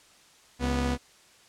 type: tone pair together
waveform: sawtooth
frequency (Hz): 68.3 / 245.4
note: C#2 / B3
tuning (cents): -25 / -11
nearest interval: octave + minor seventh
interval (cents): 2214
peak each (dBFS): -24 / -24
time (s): 0.59-0.98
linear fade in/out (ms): 50
effects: white hiss -57 dBFS RMS until 1.48 s + low-pass 8000 Hz 12 dB/octave